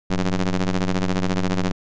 sawtooth ring-modulated tone, 94 Hz, F#2, 28 cents sharp, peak -12 dBFS, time 0.1-1.72 s, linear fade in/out 5 ms, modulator 86.8 Hz, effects resampled to 16000 Hz

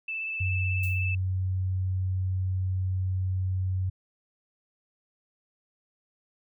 sine tone with vibrato, 2637 Hz, E7, in tune, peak -30 dBFS, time 0.08-1.15 s, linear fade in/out 5 ms, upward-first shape sine, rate 16 Hz, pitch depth 13 cents each way
sine tone, 93.3 Hz, F#2, 15 cents sharp, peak -25 dBFS, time 0.4-3.9 s, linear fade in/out 10 ms
violet noise with exponential decay, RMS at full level -39 dBFS, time 0.83-1.07 s, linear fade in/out 5 ms, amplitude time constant 52 ms
effects none

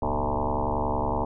sine tone with frequency modulation, 448.9 Hz, A4, 35 cents sharp, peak -23 dBFS, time 0.02-1.25 s, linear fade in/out 5 ms, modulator 70.8 Hz, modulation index 7.6, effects none

